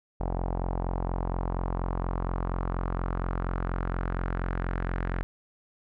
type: tone with low-pass filter sweep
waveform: sawtooth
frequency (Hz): 44.22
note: F1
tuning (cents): +22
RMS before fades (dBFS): -30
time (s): 0.2-5.23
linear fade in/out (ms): 0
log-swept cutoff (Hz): 810 to 1700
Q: 2.5
effects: none